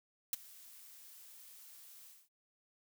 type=noise with ADSR envelope; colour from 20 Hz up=blue; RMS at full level=-32 dBFS; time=0.33-2.29 s; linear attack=3 ms; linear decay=18 ms; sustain=-24 dB; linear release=230 ms; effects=none